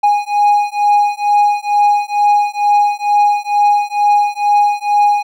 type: beating tone pair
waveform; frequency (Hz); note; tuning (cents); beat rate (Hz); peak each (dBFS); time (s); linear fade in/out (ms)
triangle; 824 / 826.2; G#5 / G#5; -14 / -9; 2.2; -11; 0.03-5.23; 10
effects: none